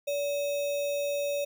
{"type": "tone with sample-and-hold", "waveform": "sine", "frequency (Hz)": 573, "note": "D5", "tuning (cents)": -43, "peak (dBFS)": -27, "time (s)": [0.07, 1.45], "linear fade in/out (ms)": 10, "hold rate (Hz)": 3150, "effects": []}